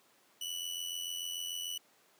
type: tone with amplitude modulation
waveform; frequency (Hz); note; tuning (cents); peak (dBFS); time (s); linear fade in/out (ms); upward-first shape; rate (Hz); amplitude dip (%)
sawtooth; 2960; F#7; 0; -31; 0.41-1.78; 5; sine; 86.8; 65
effects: pink hiss -66 dBFS RMS until 2.19 s + high-pass 300 Hz 12 dB/octave